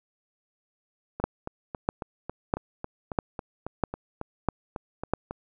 two click trains, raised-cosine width 1 ms, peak -19 / -9 dBFS, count 16 / 7, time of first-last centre 1.2-5.31 / 1.24-5.136 s, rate 3.65 / 1.54 Hz, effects none

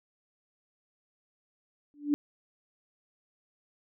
sine tone with exponential growth, 291.6 Hz, D4, 12 cents flat, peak -19 dBFS, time 1.94-2.14 s, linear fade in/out 0 ms, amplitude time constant 42 ms, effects none

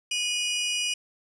sawtooth tone pair together, 2464 / 2916 Hz, D#7 / F#7, -17 / -26 cents, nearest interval minor third, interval 291 cents, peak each -26 / -24 dBFS, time 0.11-0.94 s, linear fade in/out 5 ms, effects resampled to 22050 Hz + 9-bit

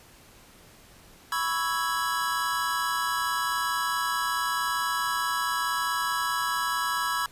square chord, C# minor seventh, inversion third, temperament equal, 987.8 / 1108.7 / 1318.5 / 1661.2 Hz, B5 / C#6 / E6 / G#6, 0 / 0 / 0 / 0 cents, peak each -32 dBFS, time 1.32-7.26 s, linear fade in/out 2 ms, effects pink hiss -53 dBFS RMS until 7.31 s + resampled to 32000 Hz

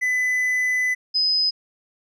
triangle / sine tone pair in turn, 2004 / 5035 Hz, B6 / D#8, +25 / +20 cents, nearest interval octave + major third, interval 1595 cents, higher second, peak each -17 dBFS, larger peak neither, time 0.01-0.95 / 1.14-1.51 s, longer first, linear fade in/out 20 ms, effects none

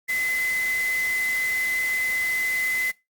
sine tone in noise, 2032 Hz, B6, 49 cents sharp, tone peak -22 dBFS, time 0.08-2.92 s, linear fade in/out 20 ms, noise white, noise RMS -35 dBFS, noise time 0.08-2.92 s, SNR +10 dB, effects noise-tail reverb RT60 0.2 s tail -19 dB re dry + Opus 48 kbps

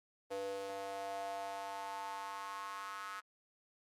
square tone with high-pass filter sweep, 98.4 Hz, G2, 7 cents sharp, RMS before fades -43 dBFS, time 0.3-3.21 s, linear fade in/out 20 ms, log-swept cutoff 500 to 1300 Hz, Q 4.9, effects low-pass 12000 Hz 12 dB/octave + Opus 24 kbps

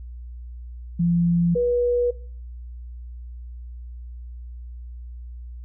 sine tone pair in turn, 171.7 / 485.6 Hz, F3 / B4, -29 / -29 cents, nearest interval octave + tritone, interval 1800 cents, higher second, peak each -17 / -18 dBFS, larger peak first, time 0.99-1.55 / 1.55-2.11 s, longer neither, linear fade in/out 10 ms, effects noise-tail reverb RT60 0.4 s tail -17 dB re dry + added 60 Hz sine -34 dBFS peak until 5.64 s

